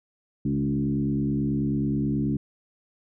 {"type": "tone with frequency modulation", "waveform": "sine", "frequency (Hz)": 214.6, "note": "A3", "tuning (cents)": -43, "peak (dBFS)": -22, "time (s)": [0.45, 2.37], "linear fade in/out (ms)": 5, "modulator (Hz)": 69.3, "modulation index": 1.4, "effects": []}